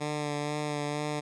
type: tone with vibrato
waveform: 10% pulse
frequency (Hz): 148.1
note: D3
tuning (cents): +15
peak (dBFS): -22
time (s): 0-1.21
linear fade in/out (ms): 20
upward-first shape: sine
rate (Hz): 2.1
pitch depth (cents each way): 20
effects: resampled to 22050 Hz